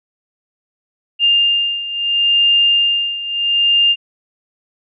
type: beating tone pair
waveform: sine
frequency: 2805 / 2805.74 Hz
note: F7 / F7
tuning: +7 / +7 cents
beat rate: 0.74 Hz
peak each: -13 / -17 dBFS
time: 1.19-3.96 s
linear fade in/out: 50 ms
effects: none